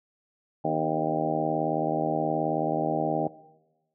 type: harmonic tone with a mistuned harmonic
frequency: 78.8 Hz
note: D#2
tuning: 23 cents sharp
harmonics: 2 / 3 / 4 / 5 / 6 / 7 / 8 / 9 / 10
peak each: -33 / -36 / -32 / -36 / -35 / -34 / -31 / -34 / -30 dBFS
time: 0.64-3.28 s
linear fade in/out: 10 ms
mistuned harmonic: 4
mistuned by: -40 cents
effects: noise-tail reverb RT60 1.0 s tail -18 dB re dry